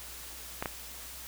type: clicks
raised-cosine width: 0.5 ms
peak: -17 dBFS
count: 2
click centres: 0.625 / 0.658 s
effects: added 60 Hz sine -52 dBFS peak until 1.27 s + white hiss -45 dBFS RMS until 1.27 s